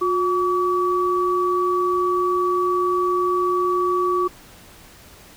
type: tone pair together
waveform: sine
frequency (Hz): 359.7 / 1142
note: F#4 / D6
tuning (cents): -49 / -49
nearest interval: octave + minor sixth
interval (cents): 2000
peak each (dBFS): -20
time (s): 0.01-4.28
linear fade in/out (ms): 10
effects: pink hiss -46 dBFS RMS until 5.36 s